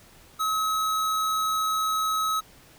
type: tone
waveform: square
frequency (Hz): 1282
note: E6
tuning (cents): -49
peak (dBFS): -24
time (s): 0.39-2.41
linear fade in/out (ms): 20
effects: pink hiss -53 dBFS RMS until 2.78 s